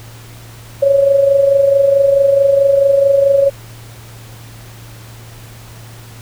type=tone with amplitude modulation; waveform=sine; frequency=554.4 Hz; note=C#5; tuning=in tune; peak=-5 dBFS; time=0.82-3.5 s; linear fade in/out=10 ms; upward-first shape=sine; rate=24.6 Hz; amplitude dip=55%; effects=added 114 Hz sine -34 dBFS peak until 6.21 s + pink hiss -39 dBFS RMS until 6.21 s